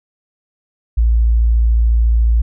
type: tone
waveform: sine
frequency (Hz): 57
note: A#1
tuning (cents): -38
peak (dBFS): -9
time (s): 0.97-2.42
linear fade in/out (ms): 10
effects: none